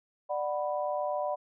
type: chord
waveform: sine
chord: B minor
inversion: first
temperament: just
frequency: 592.7 / 740.8 / 987.8 Hz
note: D5 / F#5 / B5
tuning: +16 / +2 / 0 cents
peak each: -31 / -34 / -36 dBFS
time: 0.29-1.36 s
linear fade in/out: 20 ms
effects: none